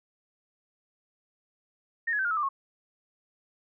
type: tone with pitch steps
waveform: sine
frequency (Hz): 1838 / 1685.5 / 1545.6 / 1417.3 / 1299.7 / 1191.8 / 1092.9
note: A#6 / G#6 / G6 / F6 / E6 / D6 / C#6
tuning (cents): -25 / +25 / -25 / +25 / -25 / +25 / -25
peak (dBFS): -25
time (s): 2.07-2.49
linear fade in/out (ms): 10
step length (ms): 60
effects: none